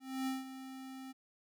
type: tone with ADSR envelope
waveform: square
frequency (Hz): 263.5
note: C4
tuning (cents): +12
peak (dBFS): -34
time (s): 0-1.13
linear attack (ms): 270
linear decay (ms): 170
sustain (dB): -12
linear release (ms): 21
effects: none